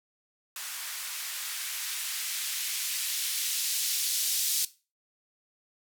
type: noise with band-pass filter sweep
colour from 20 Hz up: violet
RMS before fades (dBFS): -32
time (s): 0.56-4.65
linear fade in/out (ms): 2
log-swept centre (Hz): 1200 to 4400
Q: 0.91
effects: noise-tail reverb RT60 0.3 s tail -17 dB re dry